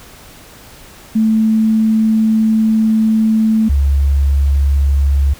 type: tone pair in turn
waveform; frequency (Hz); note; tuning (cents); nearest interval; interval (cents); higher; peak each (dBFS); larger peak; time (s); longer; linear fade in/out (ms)
sine; 220 / 69.74; A3 / C#2; 0 / +11; octave + minor sixth; 1989; first; -9; neither; 1.15-3.69 / 3.69-5.34; first; 10
effects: pink hiss -39 dBFS RMS until 5.39 s